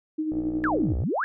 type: tone with tremolo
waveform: sine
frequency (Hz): 311.1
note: D#4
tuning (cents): 0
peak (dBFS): -23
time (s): 0.18-0.93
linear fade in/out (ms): 10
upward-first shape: sine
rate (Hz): 11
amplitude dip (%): 45
type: click train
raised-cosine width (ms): 2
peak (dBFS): -23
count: 44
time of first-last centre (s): 0.32-1.037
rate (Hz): 60
type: exponential two-way sweep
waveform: sine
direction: down then up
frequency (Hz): 1760 to 58.27 to 1760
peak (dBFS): -23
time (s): 0.64-1.24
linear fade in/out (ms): 0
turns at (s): 0.97
effects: none